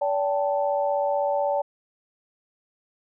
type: chord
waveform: sine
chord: D suspended fourth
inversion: none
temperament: equal with one note detuned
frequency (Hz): 575.2 / 784 / 880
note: D5 / G5 / A5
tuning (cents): -36 / 0 / 0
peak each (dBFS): -23 / -28 / -28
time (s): 0.01-1.62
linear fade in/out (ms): 10
effects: none